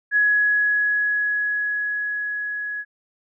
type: tone with level ramp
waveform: sine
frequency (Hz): 1679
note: G#6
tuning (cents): +18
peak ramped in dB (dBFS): -14 to -26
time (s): 0.11-2.85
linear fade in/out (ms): 50
effects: none